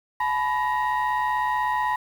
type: tone cluster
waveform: sine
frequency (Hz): 855 / 991 / 1880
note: A5 / B5 / A#6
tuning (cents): -50 / +6 / +14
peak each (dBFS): -25 / -22 / -28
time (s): 0.2-1.96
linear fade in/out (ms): 5
effects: tanh soft clip ceiling -17 dBFS + 8-bit